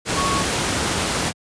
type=tone in noise; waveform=sine; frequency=1108.7 Hz; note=C#6; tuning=in tune; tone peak=-22 dBFS; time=0.14-0.45 s; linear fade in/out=50 ms; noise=pink; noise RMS=-21 dBFS; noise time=0.05-1.33 s; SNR=-4 dB; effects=high-pass 80 Hz 12 dB/octave + resampled to 22050 Hz